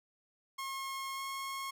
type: tone with pitch glide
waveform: sawtooth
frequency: 1079 to 1085.9 Hz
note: C#6 to C#6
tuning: -47 to -36 cents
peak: -34 dBFS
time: 0.58-1.71 s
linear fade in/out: 10 ms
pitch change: +11 cents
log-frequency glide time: 1.14-1.21 s
effects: none